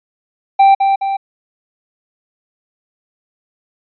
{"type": "tone with echo", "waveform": "triangle", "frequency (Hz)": 784, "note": "G5", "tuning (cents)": 0, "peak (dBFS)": -3, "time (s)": [0.59, 0.75], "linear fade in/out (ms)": 10, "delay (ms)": 210, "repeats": 2, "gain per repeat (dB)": -5, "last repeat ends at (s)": 1.17, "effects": ["resampled to 11025 Hz"]}